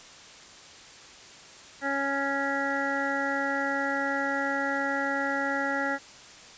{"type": "harmonic tone", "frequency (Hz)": 277.2, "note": "C#4", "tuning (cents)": 0, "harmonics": [1, 2, 3, 5, 6, 7], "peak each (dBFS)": [-33, -33, -33, -33, -33, -33], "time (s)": [1.81, 5.99], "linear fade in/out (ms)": 50, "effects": ["white hiss -48 dBFS RMS until 6.57 s", "resampled to 16000 Hz"]}